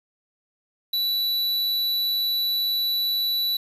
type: tone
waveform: square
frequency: 3951 Hz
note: B7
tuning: in tune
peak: -22 dBFS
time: 0.93-3.57 s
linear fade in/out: 5 ms
effects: resampled to 32000 Hz + 8-bit